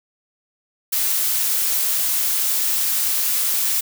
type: noise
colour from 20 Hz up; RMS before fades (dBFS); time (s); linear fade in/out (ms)
blue; -20; 0.92-3.81; 10
effects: none